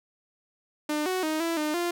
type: tone with pitch steps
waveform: sawtooth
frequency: 300.7 / 370.9 / 312.1 / 333 / 303.6 / 347.4 Hz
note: D4 / F#4 / D#4 / E4 / D#4 / F4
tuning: +41 / +4 / +5 / +18 / -42 / -9 cents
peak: -22 dBFS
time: 0.89-1.91 s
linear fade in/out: 5 ms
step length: 170 ms
effects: none